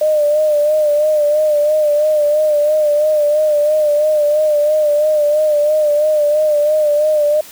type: tone with vibrato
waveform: sine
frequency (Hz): 602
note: D5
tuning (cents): +43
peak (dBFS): -10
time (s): 0.01-7.41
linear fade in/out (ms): 5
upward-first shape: sine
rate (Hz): 3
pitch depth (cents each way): 47
effects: white hiss -37 dBFS RMS until 7.51 s